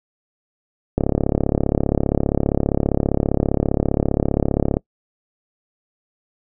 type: click train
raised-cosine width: 2 ms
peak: -3 dBFS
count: 134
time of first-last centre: 0.98-4.769 s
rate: 35.1 Hz
effects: noise-tail reverb RT60 0.1 s tail -25 dB re dry